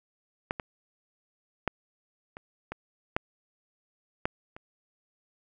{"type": "clicks", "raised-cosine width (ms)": 0.5, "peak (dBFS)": [-14, -19, -11, -26, -20, -10, -12, -28], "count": 8, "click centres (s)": [0.509, 0.598, 1.677, 2.369, 2.72, 3.165, 4.255, 4.565], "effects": []}